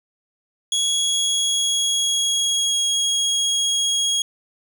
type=tone with pitch glide; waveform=25% pulse; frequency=3337 to 3295 Hz; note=G#7 to G#7; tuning=+8 to -14 cents; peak=-14 dBFS; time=0.72-4.22 s; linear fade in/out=2 ms; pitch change=-22 cents; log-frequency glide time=0.82-3.1 s; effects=none